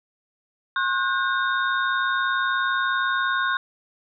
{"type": "tone cluster", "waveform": "sine", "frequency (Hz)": [1074, 1457, 1577, 3688], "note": ["C6", "F#6", "G6", "A#7"], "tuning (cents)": [45, -27, 10, -19], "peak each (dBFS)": [-25, -24, -27, -32], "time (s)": [0.76, 3.57], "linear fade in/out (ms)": 2, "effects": []}